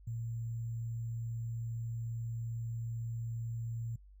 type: tone with sample-and-hold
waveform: sine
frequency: 115.3 Hz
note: A#2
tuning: 19 cents flat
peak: -36 dBFS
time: 0.07-3.96 s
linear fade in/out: 5 ms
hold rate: 7350 Hz
effects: noise-tail reverb RT60 0.1 s tail -23 dB re dry + added 49 Hz sine -54 dBFS peak until 4.2 s